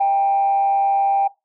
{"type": "tone with frequency modulation", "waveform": "sine", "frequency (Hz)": 791, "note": "G5", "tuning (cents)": 15, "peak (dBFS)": -13, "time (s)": [0, 1.28], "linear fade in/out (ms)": 10, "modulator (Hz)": 152, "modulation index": 0.22, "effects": ["noise-tail reverb RT60 0.2 s tail -19 dB re dry", "tanh soft clip ceiling -10 dBFS"]}